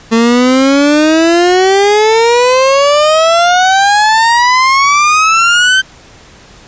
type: exponential sweep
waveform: 30% pulse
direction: up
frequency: 224.5 to 1559 Hz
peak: -3 dBFS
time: 0.11-5.82 s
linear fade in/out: 20 ms
effects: pink hiss -38 dBFS RMS until 6.67 s + resampled to 16000 Hz